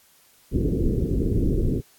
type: low-pass noise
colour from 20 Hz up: pink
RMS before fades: -22 dBFS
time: 0.51-1.82 s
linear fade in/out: 50 ms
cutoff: 440 Hz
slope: 48 dB/octave
effects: white hiss -57 dBFS RMS until 1.98 s + AAC 64 kbps